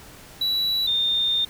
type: tone pair in turn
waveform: triangle / sine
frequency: 3929 / 3631 Hz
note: B7 / A#7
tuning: -10 / -46 cents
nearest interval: minor second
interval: 136 cents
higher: first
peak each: -19 dBFS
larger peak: neither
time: 0.41-0.87 / 0.87-1.45 s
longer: second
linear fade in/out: 5 ms
effects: pink hiss -45 dBFS RMS until 1.49 s